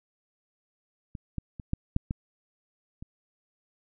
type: clicks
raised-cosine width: 5 ms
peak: -25 / -19 / -26 / -14 / -11 / -17 / -28 dBFS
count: 7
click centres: 1.152 / 1.383 / 1.598 / 1.734 / 1.964 / 2.109 / 3.025 s
effects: none